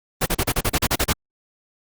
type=noise bursts; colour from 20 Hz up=pink; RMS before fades=-19 dBFS; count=11; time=0.21-1.132 s; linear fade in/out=10 ms; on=52 ms; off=35 ms; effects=Opus 32 kbps